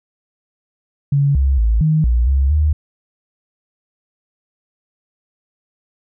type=tone with pitch steps; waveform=sine; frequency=141.1 / 67.6 / 55.2 / 156 / 59.4 / 67.8 / 75.9 Hz; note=C#3 / C#2 / A1 / D#3 / A#1 / C#2 / D#2; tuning=+31 / -43 / +6 / +5 / +33 / -38 / -42 cents; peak=-11 dBFS; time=1.12-2.73 s; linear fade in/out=5 ms; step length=230 ms; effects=none